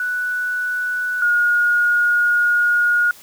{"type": "tone pair in turn", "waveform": "sine", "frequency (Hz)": [1480, 1437], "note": ["F#6", "F6"], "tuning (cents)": [0, 49], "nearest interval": "minor second", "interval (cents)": 51, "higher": "first", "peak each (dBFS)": [-19, -13], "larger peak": "second", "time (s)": [[0, 1.22], [1.22, 3.11]], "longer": "second", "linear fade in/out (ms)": 2, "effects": ["white hiss -44 dBFS RMS until 3.22 s"]}